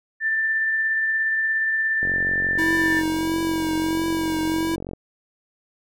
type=tone with tremolo; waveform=sine; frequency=1776 Hz; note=A6; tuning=16 cents sharp; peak=-18 dBFS; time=0.2-3.03 s; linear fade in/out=50 ms; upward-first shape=triangle; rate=17 Hz; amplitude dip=25%
type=click train; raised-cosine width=2 ms; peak=-19 dBFS; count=134; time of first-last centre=2.03-4.934 s; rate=45.8 Hz
type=tone with vibrato; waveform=square; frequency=322.4 Hz; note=E4; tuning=38 cents flat; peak=-22 dBFS; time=2.58-4.76 s; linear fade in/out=10 ms; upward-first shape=triangle; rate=1.5 Hz; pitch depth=37 cents each way
effects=none

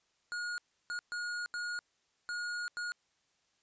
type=tone bursts at uneven times; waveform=square; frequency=1438 Hz; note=F#6; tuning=50 cents flat; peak=-36 dBFS; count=6; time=0.32-0.58 / 0.9-0.99 / 1.12-1.46 / 1.54-1.79 / 2.29-2.68 / 2.77-2.92 s; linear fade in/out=0 ms; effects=white hiss -75 dBFS RMS until 3.62 s + resampled to 16000 Hz

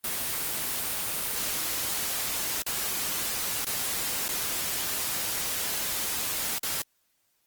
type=noise with dropouts; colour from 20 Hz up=white; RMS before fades=-30 dBFS; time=0.04-6.82 s; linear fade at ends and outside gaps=2 ms; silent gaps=2.622-2.664 / 3.647-3.667 / 4.282-4.289 / 6.585-6.631 s; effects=white hiss -72 dBFS RMS until 7.46 s + Opus 24 kbps

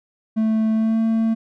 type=tone with pitch glide; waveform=triangle; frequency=220 to 224.4 Hz; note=A3 to A3; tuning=0 to +34 cents; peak=-14 dBFS; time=0.36-1.35 s; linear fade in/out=20 ms; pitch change=+34 cents; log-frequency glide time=0.73-1 s; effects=none

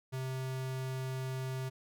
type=tone; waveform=square; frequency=130.81 Hz; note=C3; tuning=in tune; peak=-36 dBFS; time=0.12-1.7 s; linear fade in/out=20 ms; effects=none

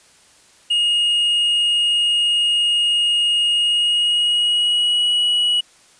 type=tone with pitch glide; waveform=triangle; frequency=2863 to 2925 Hz; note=F7 to F#7; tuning=+42 to -21 cents; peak=-13 dBFS; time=0.7-5.61 s; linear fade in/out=10 ms; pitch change=+37 cents; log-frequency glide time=3.53-5.22 s; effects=white hiss -51 dBFS RMS until 5.99 s + resampled to 22050 Hz

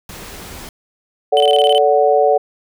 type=noise; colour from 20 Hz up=pink; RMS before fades=-33 dBFS; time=0.09-0.69 s; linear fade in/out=2 ms
type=chord; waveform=sine; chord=D major; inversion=second; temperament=equal with one note detuned; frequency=440 / 574.6 / 740 Hz; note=A4 / D5 / F#5; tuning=0 / -38 / 0 cents; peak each=-14 dBFS; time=1.32-2.38 s; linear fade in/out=10 ms
type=tone bursts; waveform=triangle; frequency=3045 Hz; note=F#7; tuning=49 cents sharp; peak=-15 dBFS; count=8; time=1.37-1.78 s; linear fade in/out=0 ms; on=32 ms; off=22 ms
effects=none

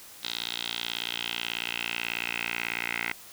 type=tone with band-pass filter sweep; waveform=10% pulse; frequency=58.27 Hz; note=A#1; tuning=in tune; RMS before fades=-33 dBFS; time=0.23-3.12 s; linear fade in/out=5 ms; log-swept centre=3800 to 2200 Hz; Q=4.2; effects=white hiss -48 dBFS RMS until 3.32 s

